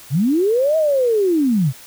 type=linear two-way sweep; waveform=sine; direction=up then down; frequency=116.54 to 647 to 116.54 Hz; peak=-13 dBFS; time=0.1-1.73 s; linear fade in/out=50 ms; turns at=0.77 s; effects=white hiss -41 dBFS RMS until 1.86 s